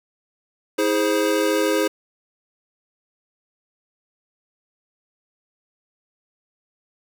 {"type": "chord", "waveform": "square", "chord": "E augmented", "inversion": "none", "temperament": "equal with one note detuned", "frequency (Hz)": [321.9, 415.3, 523.3], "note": ["E4", "G#4", "B#4"], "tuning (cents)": [-41, 0, 0], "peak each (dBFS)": -23, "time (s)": [0.78, 1.88], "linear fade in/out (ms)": 10, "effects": ["8-bit"]}